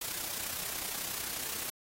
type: noise with amplitude modulation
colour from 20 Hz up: white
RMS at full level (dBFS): -35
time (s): 0.01-1.7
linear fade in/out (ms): 5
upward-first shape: sine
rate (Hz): 31.1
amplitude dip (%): 55
effects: AAC 48 kbps